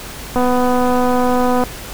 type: click train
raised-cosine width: 1 ms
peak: -4 dBFS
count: 319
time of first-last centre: 0.36-1.637 s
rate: 249 Hz
effects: added 50 Hz sine -37 dBFS peak until 1.93 s + pink hiss -31 dBFS RMS until 1.93 s